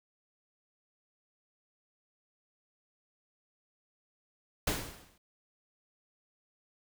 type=noise with exponential decay; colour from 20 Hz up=pink; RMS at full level=-29 dBFS; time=4.67-5.18 s; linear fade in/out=5 ms; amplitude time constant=110 ms; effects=none